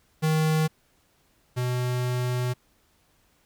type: tone pair in turn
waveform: square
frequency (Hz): 156.9 / 124.53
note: D#3 / B2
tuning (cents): +15 / +15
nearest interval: major third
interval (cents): 400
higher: first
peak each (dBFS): -21 / -25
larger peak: first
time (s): 0.22-0.68 / 1.56-2.54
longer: second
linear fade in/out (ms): 20
effects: pink hiss -65 dBFS RMS until 3.45 s